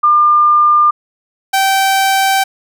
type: tone pair in turn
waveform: sine / sawtooth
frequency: 1200 / 775.6 Hz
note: D6 / G5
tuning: +37 / -19 cents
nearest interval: minor sixth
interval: 756 cents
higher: first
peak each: -6 dBFS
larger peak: neither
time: 0.03-0.91 / 1.53-2.44 s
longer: second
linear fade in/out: 10 ms
effects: none